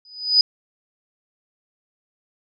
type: tone with exponential growth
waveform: sine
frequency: 4978 Hz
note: D#8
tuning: in tune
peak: -8 dBFS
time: 0.05-0.41 s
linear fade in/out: 2 ms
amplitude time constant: 77 ms
effects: none